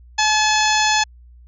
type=harmonic tone with a mistuned harmonic; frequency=858 Hz; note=A5; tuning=44 cents flat; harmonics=1 / 2 / 3 / 4 / 5 / 6 / 7 / 8; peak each=-18 / -21 / -23 / -24 / -25 / -26 / -26 / -27 dBFS; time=0.18-1.04 s; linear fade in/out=10 ms; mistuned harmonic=7; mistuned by=+68 cents; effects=added 60 Hz sine -42 dBFS peak until 1.47 s